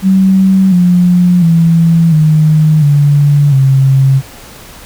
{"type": "tone with pitch steps", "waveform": "sine", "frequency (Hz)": [190.6, 177.84, 165.93, 154.82, 144.45, 134.77], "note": ["G3", "F3", "E3", "D#3", "D3", "C#3"], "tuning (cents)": [-48, 32, 12, -8, -28, -48], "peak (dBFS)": -4, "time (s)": [0.02, 4.22], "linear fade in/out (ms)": 50, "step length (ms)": 700, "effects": ["pink hiss -33 dBFS RMS until 4.85 s"]}